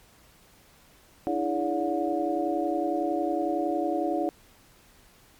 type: tone cluster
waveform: sine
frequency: 299.6 / 330.5 / 415.6 / 571 / 721 Hz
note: D4 / E4 / G#4 / D5 / F#5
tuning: +35 / +5 / +1 / -49 / -45 cents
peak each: -31 / -29 / -35 / -31 / -30 dBFS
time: 1.27-4.29 s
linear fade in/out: 0 ms
effects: pink hiss -57 dBFS RMS until 5.39 s + MP3 96 kbps